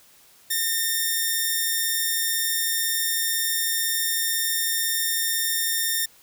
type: tone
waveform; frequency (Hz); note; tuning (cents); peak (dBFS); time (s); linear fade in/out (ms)
5% pulse; 1818; A#6; -44; -11; 0.5-6.06; 10
effects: white hiss -54 dBFS RMS until 6.22 s